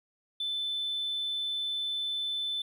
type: tone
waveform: triangle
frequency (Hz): 3520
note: A7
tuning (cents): 0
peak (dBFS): -27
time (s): 0.4-2.62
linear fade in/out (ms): 5
effects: tanh soft clip ceiling -27 dBFS